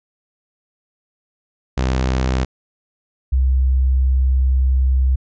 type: tone pair in turn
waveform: sawtooth / sine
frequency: 64.3 / 65.08 Hz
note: C2 / C2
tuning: -30 / -9 cents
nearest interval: unison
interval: 21 cents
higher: second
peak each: -12 dBFS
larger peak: neither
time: 1.77-2.45 / 3.32-5.16 s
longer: second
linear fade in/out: 10 ms
effects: resampled to 16000 Hz